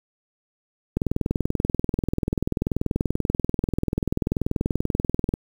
click train, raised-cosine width 3 ms, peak -9 dBFS, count 91, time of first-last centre 0.97-5.339 s, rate 20.6 Hz, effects 7-bit

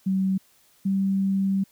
sine tone pair in turn, 190.7 / 194.15 Hz, G3 / G3, -47 / -16 cents, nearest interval unison, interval 31 cents, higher second, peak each -20 dBFS, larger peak neither, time 0.06-0.38 / 0.85-1.64 s, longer second, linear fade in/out 10 ms, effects white hiss -60 dBFS RMS until 1.71 s

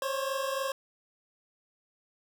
25% pulse tone pair together, 533.5 / 557 Hz, C5 / C#5, +34 / +8 cents, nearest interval minor second, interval 74 cents, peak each -28 / -31 dBFS, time 0.02-0.72 s, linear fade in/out 2 ms, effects none

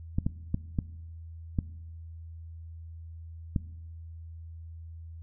clicks, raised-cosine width 5 ms, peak -14 dBFS, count 6, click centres 0.185 / 0.265 / 0.544 / 0.788 / 1.588 / 3.562 s, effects noise-tail reverb RT60 1.0 s tail -20 dB re dry + added 82 Hz sine -41 dBFS peak until 5.22 s

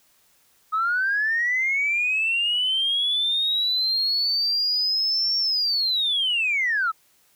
sine linear two-way sweep, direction up then down, 1258 to 5500 to 1258 Hz, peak -19 dBFS, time 0.72-6.92 s, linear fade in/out 20 ms, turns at 5.38 s, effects tanh soft clip ceiling -15 dBFS + white hiss -61 dBFS RMS until 7.35 s

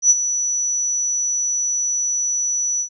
sine tone with ADSR envelope, 5920 Hz, F#8, in tune, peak -7 dBFS, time 0.02-2.89 s, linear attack 83 ms, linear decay 34 ms, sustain -11 dB, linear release 87 ms, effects none

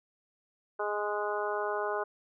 harmonic tone with a mistuned harmonic, 207.7 Hz, G#3, in tune, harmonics 2 / 3 / 4 / 5 / 6 / 7, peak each -34 / -36 / -37 / -38 / -39 / -39 dBFS, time 0.79-2.04 s, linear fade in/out 10 ms, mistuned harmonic 7, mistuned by +15 cents, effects none

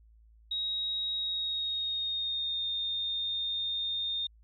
sine tone with pitch glide, 3796 to 3652 Hz, A#7 to A#7, +31 to -36 cents, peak -30 dBFS, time 0.51-4.27 s, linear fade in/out 5 ms, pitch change -67 cents, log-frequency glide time 1.14-2.68 s, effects added 55 Hz sine -56 dBFS peak until 4.43 s

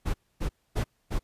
brown noise bursts, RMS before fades -27 dBFS, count 4, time 0.05-1.194 s, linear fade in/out 20 ms, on 91 ms, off 260 ms, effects pink hiss -72 dBFS RMS until 1.23 s + resampled to 32000 Hz

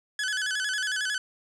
sawtooth tone with vibrato, 1600 Hz, G6, 35 cents sharp, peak -23 dBFS, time 0.19-1.18 s, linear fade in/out 2 ms, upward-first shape square, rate 11 Hz, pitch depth 92 cents each way, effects resampled to 22050 Hz + 9-bit

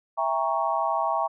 sine chord, E diminished seventh, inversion none, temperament equal with one note detuned, 659.3 / 800 / 932.3 / 1108.7 Hz, E5 / G5 / Bb5 / Db6, 0 / +35 / 0 / 0 cents, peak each -28 dBFS, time 0.17-1.28 s, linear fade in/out 20 ms, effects none

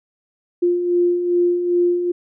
sine beating tone pair, 349.2 / 351.7 Hz, F4 / F4, 0 / +12 cents, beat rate 2.5 Hz, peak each -24 / -15 dBFS, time 0.62-2.12 s, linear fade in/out 10 ms, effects none

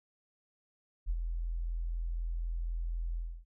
sine tone with ADSR envelope, 42.02 Hz, E1, 34 cents sharp, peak -27 dBFS, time 1.06-3.45 s, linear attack 40 ms, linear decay 47 ms, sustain -5 dB, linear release 290 ms, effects none

